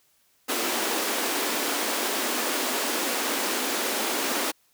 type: high-pass noise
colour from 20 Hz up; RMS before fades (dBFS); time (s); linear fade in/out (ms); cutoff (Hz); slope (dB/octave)
pink; -27; 0.48-4.52; 20; 240; 48
effects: white hiss -65 dBFS RMS until 4.73 s